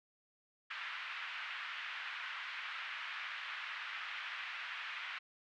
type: band-pass noise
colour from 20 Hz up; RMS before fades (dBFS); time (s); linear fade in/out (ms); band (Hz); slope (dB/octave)
pink; -44; 0.7-5.19; 10; 1300 to 3000; 24
effects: none